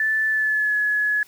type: tone with pitch glide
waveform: sine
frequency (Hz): 1754 to 1696.2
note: A6 to G#6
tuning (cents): -6 to +36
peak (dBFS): -18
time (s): 0-1.23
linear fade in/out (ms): 2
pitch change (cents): -58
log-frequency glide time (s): 0.28-0.76
effects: white hiss -52 dBFS RMS until 1.27 s